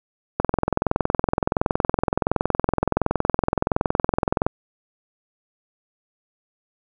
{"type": "click train", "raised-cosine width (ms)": 1, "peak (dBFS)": -4, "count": 88, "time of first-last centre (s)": [0.4, 4.465], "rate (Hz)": 21.4, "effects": []}